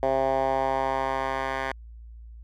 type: tone with band-pass filter sweep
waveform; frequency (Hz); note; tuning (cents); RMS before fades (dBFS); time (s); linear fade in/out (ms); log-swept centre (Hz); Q
10% pulse; 133.6; C3; +36; -26; 0.03-1.72; 0; 640 to 1400; 2.3
effects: added 57 Hz sine -41 dBFS peak until 2.43 s